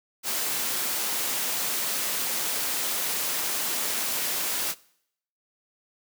white noise, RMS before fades -28 dBFS, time 0.23-4.75 s, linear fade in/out 50 ms, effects noise-tail reverb RT60 0.7 s tail -22 dB re dry + high-pass 200 Hz 12 dB/octave

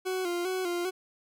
40% pulse tone with vibrato, 360.7 Hz, F#4, 44 cents flat, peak -28 dBFS, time 0.05-0.91 s, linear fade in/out 20 ms, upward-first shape square, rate 2.5 Hz, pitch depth 57 cents each way, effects none

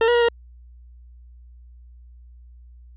40% pulse tone with pitch steps, 453.7 / 479.9 / 475.3 / 469 Hz, A#4 / B4 / A#4 / A#4, -47 / -50 / +34 / +11 cents, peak -14 dBFS, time 0.01-0.286 s, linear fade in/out 2 ms, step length 69 ms, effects added 60 Hz sine -43 dBFS peak until 2.96 s + resampled to 8000 Hz

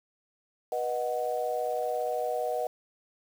sine chord, B major, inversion none, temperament equal with one note detuned, 487.6 / 622.3 / 740 Hz, B4 / D#5 / F#5, -22 / 0 / 0 cents, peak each -32 dBFS, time 0.72-2.67 s, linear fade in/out 2 ms, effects 8-bit

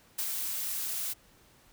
blue noise with ADSR envelope, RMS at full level -31 dBFS, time 0.18-1.14 s, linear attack 11 ms, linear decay 69 ms, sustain -3 dB, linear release 21 ms, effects pink hiss -61 dBFS RMS until 1.72 s

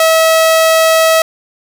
sawtooth tone, 646 Hz, E5, 35 cents flat, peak -3 dBFS, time 0-1.22 s, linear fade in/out 2 ms, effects none

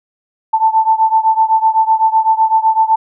sine beating tone pair, 882 / 889.9 Hz, A5 / A5, +4 / +19 cents, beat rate 7.9 Hz, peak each -11 / -13 dBFS, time 0.53-2.96 s, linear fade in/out 10 ms, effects none

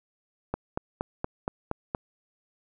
click train, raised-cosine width 1 ms, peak -14 dBFS, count 7, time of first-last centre 0.54-1.948 s, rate 4.26 Hz, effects none

